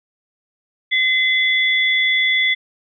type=tone pair together; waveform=sine; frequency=2045 / 3439 Hz; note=C7 / A7; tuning=-40 / -40 cents; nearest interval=major sixth; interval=900 cents; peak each=-15 / -19 dBFS; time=0.91-2.55 s; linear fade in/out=20 ms; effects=none